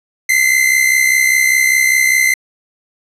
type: tone pair together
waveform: 45% pulse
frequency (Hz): 2017 / 2082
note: B6 / C7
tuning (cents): +36 / -9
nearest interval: minor second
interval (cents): 55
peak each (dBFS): -15 / -11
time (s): 0.29-2.34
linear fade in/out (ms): 5
effects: resampled to 32000 Hz